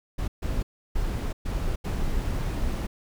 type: noise bursts at uneven times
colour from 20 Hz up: brown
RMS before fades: -27 dBFS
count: 5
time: 0.18-0.28 / 0.42-0.63 / 0.95-1.33 / 1.45-1.76 / 1.84-2.87 s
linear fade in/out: 10 ms
effects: none